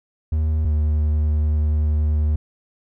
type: tone pair in turn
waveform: triangle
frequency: 77.78 / 75.87 Hz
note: D#2 / D#2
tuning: 0 / -43 cents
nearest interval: unison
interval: 43 cents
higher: first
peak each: -15 / -14 dBFS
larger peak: second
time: 0.32-0.65 / 0.65-2.36 s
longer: second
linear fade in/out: 5 ms
effects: none